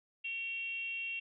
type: tone with frequency modulation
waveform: sine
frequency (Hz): 2732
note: F7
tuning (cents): -39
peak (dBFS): -36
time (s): 0.24-1.2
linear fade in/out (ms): 10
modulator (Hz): 477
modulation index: 0.44
effects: none